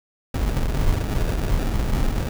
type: noise with sample-and-hold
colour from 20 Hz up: brown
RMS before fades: -21 dBFS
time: 0.34-2.29 s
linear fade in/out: 5 ms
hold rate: 1050 Hz
effects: none